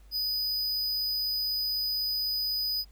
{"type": "tone", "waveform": "square", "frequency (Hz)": 4978, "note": "D#8", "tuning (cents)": 0, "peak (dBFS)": -28, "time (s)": [0.11, 2.85], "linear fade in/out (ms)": 50, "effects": ["added 50 Hz sine -50 dBFS peak until 2.91 s", "pink hiss -65 dBFS RMS until 2.91 s"]}